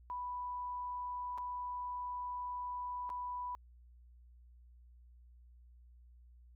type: tone with dropouts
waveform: sine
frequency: 987.8 Hz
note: B5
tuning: in tune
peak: -38 dBFS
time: 0.1-3.55 s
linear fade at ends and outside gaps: 0 ms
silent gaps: 1.377-1.383 / 3.093-3.101 s
effects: added 60 Hz sine -57 dBFS peak until 6.55 s